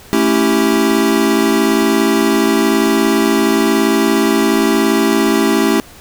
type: chord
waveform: square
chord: A dominant seventh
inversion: none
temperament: equal with one note detuned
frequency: 220 / 277.2 / 329.6 / 390.6 Hz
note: A3 / C#4 / E4 / G4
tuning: 0 / 0 / 0 / -6 cents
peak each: -17 dBFS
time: 0.13-5.8 s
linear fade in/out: 0 ms
effects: pink hiss -39 dBFS RMS until 6 s